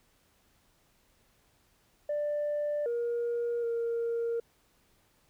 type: tone with pitch steps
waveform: sine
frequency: 590 / 473.1 / 465.4 Hz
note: D5 / A#4 / A#4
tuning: +8 / +26 / -3 cents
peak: -27 dBFS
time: 2.09-4.4 s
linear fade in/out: 5 ms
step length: 770 ms
effects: tanh soft clip ceiling -26 dBFS + pink hiss -68 dBFS RMS until 5.29 s